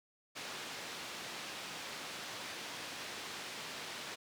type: band-pass noise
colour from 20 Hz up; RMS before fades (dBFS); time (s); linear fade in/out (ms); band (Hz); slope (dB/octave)
white; -45; 0.35-4.16; 20; 140 to 4200; 12
effects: none